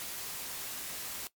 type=noise; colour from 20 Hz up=white; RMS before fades=-40 dBFS; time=0-1.27 s; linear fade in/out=0 ms; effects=noise-tail reverb RT60 0.1 s tail -18 dB re dry + MP3 96 kbps